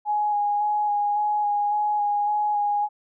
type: tone with vibrato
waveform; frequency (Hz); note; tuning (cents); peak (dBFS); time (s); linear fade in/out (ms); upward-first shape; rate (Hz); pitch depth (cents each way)
sine; 830.6; G#5; 0; -20; 0.05-2.89; 50; square; 1.8; 14
effects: none